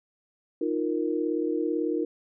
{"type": "chord", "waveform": "sine", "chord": "Eb suspended second", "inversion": "none", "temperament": "equal", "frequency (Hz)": [311.1, 349.2, 466.2], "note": ["Eb4", "F4", "Bb4"], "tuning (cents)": [0, 0, 0], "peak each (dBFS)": [-28, -29, -30], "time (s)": [0.61, 2.05], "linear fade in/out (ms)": 5, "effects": []}